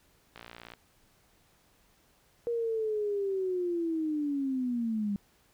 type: click train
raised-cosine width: 0.3 ms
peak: -29 dBFS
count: 23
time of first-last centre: 0.36-0.737 s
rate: 58.4 Hz
type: linear sweep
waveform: sine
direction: down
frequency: 475.2 to 198.4 Hz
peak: -28 dBFS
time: 2.47-5.16 s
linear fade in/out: 0 ms
effects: pink hiss -66 dBFS RMS until 5.53 s